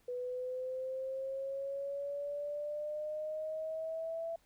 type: exponential sweep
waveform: sine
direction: up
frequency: 492.3 to 667 Hz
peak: -36 dBFS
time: 0.08-4.36 s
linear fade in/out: 5 ms
effects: pink hiss -71 dBFS RMS until 4.45 s